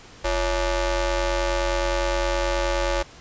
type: ring-modulated tone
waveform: sawtooth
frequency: 301.8 Hz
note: D4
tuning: 47 cents sharp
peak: -14 dBFS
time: 0.24-3.03 s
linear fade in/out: 10 ms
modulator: 257 Hz
effects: pink hiss -46 dBFS RMS until 3.2 s + resampled to 16000 Hz